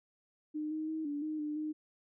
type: tone with pitch steps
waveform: sine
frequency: 304.5 / 311.9 / 316.5 / 290.1 / 309.1 / 299.6 / 306.9 Hz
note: D#4 / D#4 / D#4 / D4 / D#4 / D4 / D#4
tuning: -37 / +4 / +30 / -21 / -11 / +35 / -24 cents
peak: -34 dBFS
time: 0.54-1.73 s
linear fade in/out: 20 ms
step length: 170 ms
effects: none